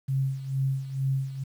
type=tone with tremolo; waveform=sine; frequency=134.7 Hz; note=C#3; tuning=49 cents flat; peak=-22 dBFS; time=0.08-1.44 s; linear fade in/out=10 ms; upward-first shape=sine; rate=2.2 Hz; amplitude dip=75%; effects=9-bit